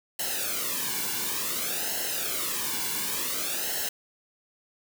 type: noise with flanger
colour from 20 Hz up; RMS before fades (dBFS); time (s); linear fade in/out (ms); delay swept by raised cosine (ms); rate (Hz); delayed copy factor
white; -30; 0.19-3.89; 5; 0.84 to 1.6; 0.56; -0.75
effects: none